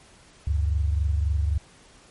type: tone pair together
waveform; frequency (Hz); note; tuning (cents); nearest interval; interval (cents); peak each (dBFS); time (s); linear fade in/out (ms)
sine; 72.49 / 96.2; D2 / G2; -22 / -32; perfect fourth; 490; -21 / -28; 0.47-1.58; 5
effects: pink hiss -53 dBFS RMS until 2.1 s + MP3 48 kbps